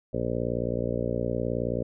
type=harmonic tone; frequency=59.1 Hz; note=A#1; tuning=24 cents sharp; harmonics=1 / 2 / 3 / 4 / 5 / 6 / 7 / 8 / 9 / 10; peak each=-37 / -33 / -36 / -34 / -37 / -39 / -35 / -34 / -33 / -37 dBFS; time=0.13-1.83 s; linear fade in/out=10 ms; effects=none